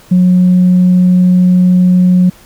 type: tone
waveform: sine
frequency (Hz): 181.3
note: F#3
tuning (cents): -35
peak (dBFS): -3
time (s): 0.11-2.3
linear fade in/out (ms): 10
effects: tanh soft clip ceiling -1 dBFS + pink hiss -41 dBFS RMS until 2.45 s